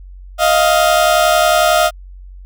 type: tone pair together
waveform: 30% pulse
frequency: 627.5 / 698.5 Hz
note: D#5 / F5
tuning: +15 / 0 cents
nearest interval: major second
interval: 185 cents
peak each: -10 dBFS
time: 0.38-1.91 s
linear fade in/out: 50 ms
effects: added 46 Hz sine -32 dBFS peak until 2.45 s